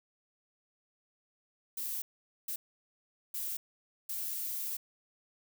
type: noise bursts at uneven times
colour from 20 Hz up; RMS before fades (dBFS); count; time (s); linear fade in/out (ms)
violet; -37; 4; 1.77-2.02 / 2.48-2.56 / 3.34-3.57 / 4.09-4.77; 5
effects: none